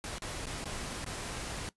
pink noise with dropouts, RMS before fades -39 dBFS, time 0.04-1.69 s, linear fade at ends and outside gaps 0 ms, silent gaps 0.183-0.221 / 0.456-0.468 / 0.642-0.656 / 1.044-1.063 s, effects noise-tail reverb RT60 0.1 s tail -18 dB re dry + resampled to 24000 Hz

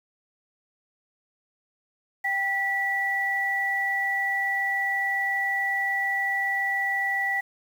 sine tone pair together, 786 / 1954.5 Hz, G5 / B6, +4 / -19 cents, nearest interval octave + major third, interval 1577 cents, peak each -30 / -24 dBFS, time 2.24-7.41 s, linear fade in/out 10 ms, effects 8-bit

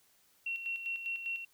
sine tone with tremolo, 2728 Hz, F7, 41 cents flat, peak -33 dBFS, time 0.46-1.45 s, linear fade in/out 5 ms, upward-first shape square, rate 5 Hz, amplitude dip 55%, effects white hiss -68 dBFS RMS until 1.53 s

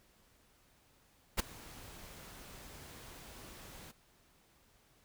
pink noise with ADSR envelope, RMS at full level -29 dBFS, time 1.37-3.92 s, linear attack 26 ms, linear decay 10 ms, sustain -23 dB, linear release 16 ms, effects pink hiss -68 dBFS RMS until 5.04 s

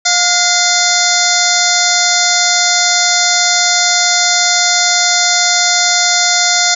harmonic tone with a mistuned harmonic, 711 Hz, F5, 31 cents sharp, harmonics 1 / 2 / 3 / 5 / 6 / 7 / 8 / 9 / 10, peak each -18 / -18 / -18 / -18 / -18 / -18 / -18 / -18 / -18 dBFS, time 0.05-6.75 s, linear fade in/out 10 ms, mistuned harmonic 3, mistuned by -58 cents, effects none

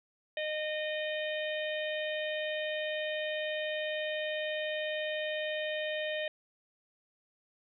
harmonic tone, 614 Hz, D#5, 23 cents flat, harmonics 1 / 3 / 4 / 5 / 6, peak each -34 / -39 / -42 / -42 / -45 dBFS, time 0.37-6.28 s, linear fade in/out 2 ms, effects none

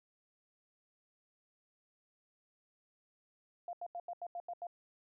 sine tone bursts, 697 Hz, F5, 4 cents flat, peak -39 dBFS, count 8, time 3.68-4.669 s, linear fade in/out 2 ms, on 51 ms, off 83 ms, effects none

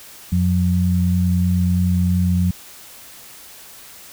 sine tone pair together, 89.7 / 179.4 Hz, F2 / F3, +47 / +47 cents, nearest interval octave, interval 1200 cents, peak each -17 dBFS, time 0.32-2.51 s, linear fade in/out 5 ms, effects white hiss -41 dBFS RMS until 4.12 s

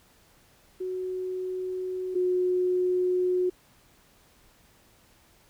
sine tone pair in turn, 369.8 / 363.7 Hz, F#4 / F#4, -1 / -30 cents, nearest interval unison, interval 29 cents, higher first, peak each -29 / -22 dBFS, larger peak second, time 0.8-2.15 / 2.15-3.5 s, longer neither, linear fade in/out 10 ms, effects pink hiss -60 dBFS RMS until 5.49 s

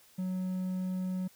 triangle tone, 185 Hz, F#3, in tune, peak -29 dBFS, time 0.18-1.28 s, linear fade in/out 10 ms, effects white hiss -61 dBFS RMS until 1.35 s

